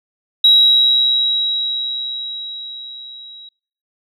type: tone with level ramp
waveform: sine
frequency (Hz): 3857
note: B7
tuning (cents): -42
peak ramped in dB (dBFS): -5 to -35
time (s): 0.44-3.49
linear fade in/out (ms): 5
effects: noise-tail reverb RT60 0.5 s tail -26 dB re dry + tanh soft clip ceiling -1 dBFS